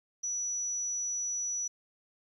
sine tone, 5900 Hz, F#8, 6 cents flat, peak -31 dBFS, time 0.23-1.68 s, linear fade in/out 10 ms, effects 11-bit

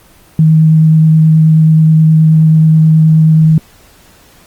sine tone with vibrato, 158.1 Hz, D#3, 28 cents sharp, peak -3 dBFS, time 0.39-3.58 s, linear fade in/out 2 ms, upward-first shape sine, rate 9.4 Hz, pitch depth 10 cents each way, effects pink hiss -43 dBFS RMS until 4.46 s + Opus 24 kbps

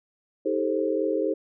sine chord, A half-diminished seventh, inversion second, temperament just, 316.8 / 396 / 440 / 528 Hz, Eb4 / G4 / A4 / C5, +31 / +18 / 0 / +16 cents, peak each -28 dBFS, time 0.45-1.34 s, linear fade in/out 10 ms, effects none

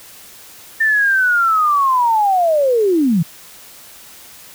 sine linear sweep, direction down, 1800 to 150.6 Hz, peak -11 dBFS, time 0.8-3.23 s, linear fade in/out 10 ms, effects white hiss -40 dBFS RMS until 4.54 s

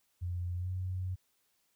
sine tone with pitch glide, 88.5 to 92.26 Hz, F2 to F#2, +23 to -4 cents, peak -33 dBFS, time 0.21-1.16 s, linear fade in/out 20 ms, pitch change +73 cents, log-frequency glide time 0.56-0.7 s, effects white hiss -75 dBFS RMS until 1.75 s

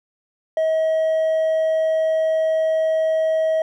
sine tone with hard clipping, 638 Hz, D#5, 43 cents sharp, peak -17 dBFS, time 0.57-3.62 s, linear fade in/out 2 ms, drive 2 dB, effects none

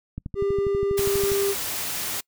click train, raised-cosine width 5 ms, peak -19 dBFS, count 15, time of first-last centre 0.18-1.318 s, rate 12.3 Hz
triangle tone, 398.2 Hz, G4, 27 cents sharp, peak -19 dBFS, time 0.35-1.55 s, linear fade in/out 50 ms
white noise, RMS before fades -29 dBFS, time 0.97-2.21 s, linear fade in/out 10 ms
effects noise-tail reverb RT60 0.1 s tail -26 dB re dry

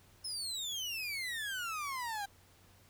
30% pulse exponential sweep, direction down, 5274 to 784 Hz, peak -34 dBFS, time 0.24-2.26 s, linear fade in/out 10 ms, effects added 92 Hz sine -65 dBFS peak until 2.89 s + pink hiss -64 dBFS RMS until 2.89 s

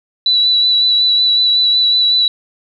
sine tone with vibrato, 3951 Hz, B7, in tune, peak -9 dBFS, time 0.26-2.28 s, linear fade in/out 2 ms, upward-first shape sine, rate 5.4 Hz, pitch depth 19 cents each way, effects none

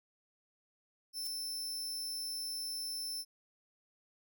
sawtooth tone, 5320 Hz, E8, 15 cents sharp, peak -35 dBFS, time 1.13-3.25 s, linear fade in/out 50 ms
violet noise with exponential growth, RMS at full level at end -39 dBFS, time 1.19-1.27 s, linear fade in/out 0 ms, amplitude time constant 17 ms
effects none

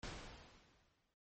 pink noise with exponential decay, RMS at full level -45 dBFS, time 0.03-1.14 s, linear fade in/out 1 ms, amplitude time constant 240 ms, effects low-pass 6000 Hz 12 dB/octave + MP3 32 kbps

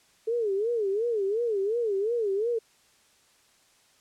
sine tone with vibrato, 430.6 Hz, A4, 37 cents flat, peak -24 dBFS, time 0.27-2.59 s, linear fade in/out 10 ms, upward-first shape sine, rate 2.8 Hz, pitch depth 190 cents each way, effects white hiss -62 dBFS RMS until 4 s + low-pass 9000 Hz 12 dB/octave

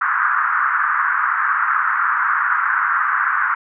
white band-pass noise, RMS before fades -18 dBFS, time 0.01-3.55 s, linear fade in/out 5 ms, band 1100 to 1600 Hz, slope 48 dB/octave, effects none

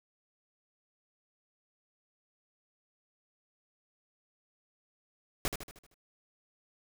pink noise with echo, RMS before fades -31 dBFS, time 5.45-5.48 s, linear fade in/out 0 ms, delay 77 ms, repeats 6, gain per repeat -6 dB, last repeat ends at 5.942 s, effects none

